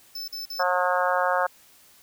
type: tone bursts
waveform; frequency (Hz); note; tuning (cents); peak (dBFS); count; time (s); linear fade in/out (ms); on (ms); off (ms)
square; 5274; E8; 0; -32; 3; 0.15-0.63; 5; 130; 45
type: harmonic tone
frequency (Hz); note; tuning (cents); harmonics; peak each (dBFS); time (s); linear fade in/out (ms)
180.5; F#3; -43; 3 / 4 / 5 / 6 / 7 / 8 / 9; -26 / -27 / -28 / -29 / -29 / -30 / -31; 0.59-1.47; 10
effects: white hiss -55 dBFS RMS until 2.02 s